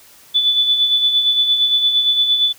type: tone with tremolo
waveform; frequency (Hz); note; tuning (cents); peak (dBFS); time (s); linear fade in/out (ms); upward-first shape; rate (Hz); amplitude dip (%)
sine; 3477; A7; -21; -10; 0.34-2.53; 20; sine; 8.7; 50
effects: white hiss -46 dBFS RMS until 2.58 s